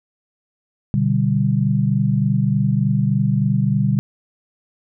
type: chord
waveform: sine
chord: G major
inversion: first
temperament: equal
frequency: 123.47 / 146.83 / 196 Hz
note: B2 / D3 / G3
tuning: 0 / 0 / 0 cents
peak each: -19 dBFS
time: 0.94-3.99 s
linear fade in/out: 0 ms
effects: none